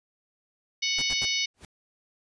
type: harmonic tone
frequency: 740 Hz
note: F#5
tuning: in tune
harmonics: 3 / 4 / 5 / 6 / 7 / 8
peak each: -30 / -31 / -32 / -33 / -33 / -34 dBFS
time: 0.82-1.46 s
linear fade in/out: 10 ms
type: noise bursts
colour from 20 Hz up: pink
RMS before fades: -37 dBFS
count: 3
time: 0.98-1.255 s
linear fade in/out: 5 ms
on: 41 ms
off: 76 ms
type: noise with exponential growth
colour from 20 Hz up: pink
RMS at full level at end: -42 dBFS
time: 1.54-1.65 s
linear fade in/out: 1 ms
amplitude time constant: 23 ms
effects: resampled to 22050 Hz